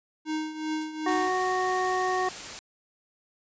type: tone with tremolo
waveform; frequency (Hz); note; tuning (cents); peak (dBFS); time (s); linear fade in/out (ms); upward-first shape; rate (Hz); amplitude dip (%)
square; 311.1; D#4; 0; -27; 0.25-1.32; 50; triangle; 2.6; 75
type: noise with exponential decay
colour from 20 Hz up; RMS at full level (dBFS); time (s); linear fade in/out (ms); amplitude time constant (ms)
violet; -35; 0.81-0.96; 5; 31
type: harmonic tone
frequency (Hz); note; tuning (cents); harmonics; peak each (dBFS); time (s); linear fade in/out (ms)
370; F#4; 0; 1 / 2 / 3 / 5; -29 / -28 / -30 / -33; 1.06-2.29; 5
type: noise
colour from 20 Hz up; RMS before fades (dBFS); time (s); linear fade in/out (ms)
white; -38; 1.08-2.59; 0
effects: resampled to 16000 Hz